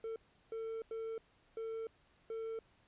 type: tone bursts at uneven times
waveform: triangle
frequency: 449 Hz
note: A4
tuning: 35 cents sharp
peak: -37 dBFS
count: 5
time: 0.04-0.16 / 0.52-0.82 / 0.91-1.18 / 1.57-1.87 / 2.3-2.59 s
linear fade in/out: 2 ms
effects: pink hiss -70 dBFS RMS until 2.87 s + resampled to 8000 Hz